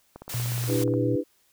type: click train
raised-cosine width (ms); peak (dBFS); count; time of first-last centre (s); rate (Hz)
1; -26; 14; 0.16-0.938; 16.7
type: noise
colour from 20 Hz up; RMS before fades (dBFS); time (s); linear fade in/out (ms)
white; -35; 0.29-0.84; 5
type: tone with vibrato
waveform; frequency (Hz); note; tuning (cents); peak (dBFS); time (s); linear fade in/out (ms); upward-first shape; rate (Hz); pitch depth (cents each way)
sine; 120; B2; -49; -26; 0.34-1.16; 5; sine; 14; 20
type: chord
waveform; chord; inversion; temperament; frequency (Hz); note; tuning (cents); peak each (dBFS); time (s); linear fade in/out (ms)
sine; E minor seventh; third; equal with one note detuned; 293.7 / 329.6 / 397 / 493.9; D4 / E4 / G4 / B4; 0 / 0 / +22 / 0; -27 / -29 / -30 / -28; 0.67-1.24; 50
effects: white hiss -65 dBFS RMS until 1.52 s